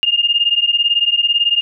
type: beating tone pair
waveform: sine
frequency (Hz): 2818 / 2836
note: F7 / F7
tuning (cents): +15 / +26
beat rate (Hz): 18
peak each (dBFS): -15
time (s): 0.03-1.61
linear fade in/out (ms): 0
effects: none